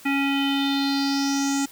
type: tone with low-pass filter sweep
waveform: square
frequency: 277.2 Hz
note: C#4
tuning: in tune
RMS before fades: -23 dBFS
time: 0.05-1.66 s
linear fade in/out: 10 ms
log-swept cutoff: 2300 to 7400 Hz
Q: 5.5
effects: white hiss -47 dBFS RMS until 1.71 s